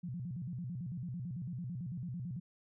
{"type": "tone with vibrato", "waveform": "sine", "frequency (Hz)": 148, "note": "D3", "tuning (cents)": 14, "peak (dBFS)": -38, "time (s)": [0.03, 2.4], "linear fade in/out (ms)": 10, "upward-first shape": "square", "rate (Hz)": 9, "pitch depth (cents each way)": 300, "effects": []}